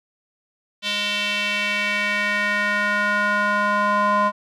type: tone with band-pass filter sweep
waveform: square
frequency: 206.2 Hz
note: G#3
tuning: 12 cents flat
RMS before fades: -21 dBFS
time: 0.82-4.32 s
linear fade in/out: 50 ms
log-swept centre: 3300 to 1000 Hz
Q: 2.9
effects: none